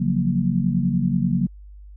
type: chord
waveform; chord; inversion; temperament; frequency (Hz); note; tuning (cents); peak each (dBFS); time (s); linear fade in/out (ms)
sine; Gb major seventh; second; equal; 138.59 / 174.61 / 185 / 233.1; Db3 / F3 / Gb3 / Bb3; 0 / 0 / 0 / 0; -24 / -24 / -22 / -24; 0-1.47; 10
effects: added 50 Hz sine -39 dBFS peak until 1.96 s